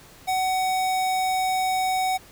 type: tone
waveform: square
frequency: 750 Hz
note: F#5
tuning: 23 cents sharp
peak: -22 dBFS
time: 0.27-2.18 s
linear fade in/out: 20 ms
effects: pink hiss -49 dBFS RMS until 2.31 s